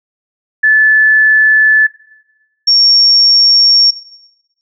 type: tone pair in turn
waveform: sine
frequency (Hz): 1737 / 5515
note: A6 / F8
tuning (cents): -23 / -23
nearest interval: octave + minor sixth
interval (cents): 2000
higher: second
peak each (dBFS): -5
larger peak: neither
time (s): 0.63-1.87 / 2.67-3.91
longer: neither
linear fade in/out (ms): 10
effects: noise-tail reverb RT60 1.0 s tail -17 dB re dry